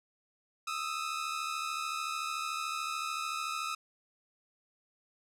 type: tone pair together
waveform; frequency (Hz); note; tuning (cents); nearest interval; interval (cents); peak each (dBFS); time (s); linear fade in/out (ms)
sawtooth; 1244.9 / 1318.5; D#6 / E6; +1 / 0; minor second; 99; -33 / -33; 0.67-3.75; 5
effects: low-pass 10000 Hz 12 dB/octave